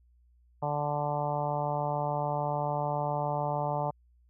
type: harmonic tone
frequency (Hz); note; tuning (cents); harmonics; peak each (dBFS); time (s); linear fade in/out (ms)
146.83; D3; 0; 1 / 2 / 3 / 4 / 5 / 6 / 7 / 8; -34 / -44 / -41 / -34 / -34 / -34 / -40 / -45; 0.62-3.91; 10
effects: added 60 Hz sine -60 dBFS peak until 4.29 s